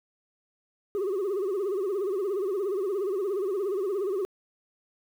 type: tone with vibrato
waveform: sine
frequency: 390 Hz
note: G4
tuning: 9 cents flat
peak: -23 dBFS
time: 0.95-4.25 s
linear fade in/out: 0 ms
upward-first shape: sine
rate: 17 Hz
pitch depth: 130 cents each way
effects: tanh soft clip ceiling -25 dBFS + 9-bit